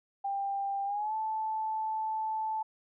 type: tone with pitch glide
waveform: sine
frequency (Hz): 793 to 874.8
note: G5 to A5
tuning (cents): +20 to -10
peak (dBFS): -30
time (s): 0.24-2.63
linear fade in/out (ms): 10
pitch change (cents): +170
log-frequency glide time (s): 0.85-1.14
effects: none